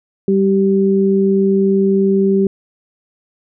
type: tone pair together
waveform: sine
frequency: 196 / 388.5 Hz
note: G3 / G4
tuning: 0 / -16 cents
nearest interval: octave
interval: 1184 cents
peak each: -13 dBFS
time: 0.28-2.47 s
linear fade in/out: 2 ms
effects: none